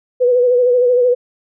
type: tone with vibrato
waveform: sine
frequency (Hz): 493.9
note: B4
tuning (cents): 0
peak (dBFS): -9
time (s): 0.2-1.15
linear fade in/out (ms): 20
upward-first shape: sine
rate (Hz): 13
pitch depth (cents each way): 43
effects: none